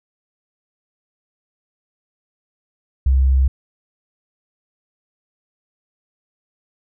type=tone; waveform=sine; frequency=66.1 Hz; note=C2; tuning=18 cents sharp; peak=-11 dBFS; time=3.06-3.48 s; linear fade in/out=5 ms; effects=none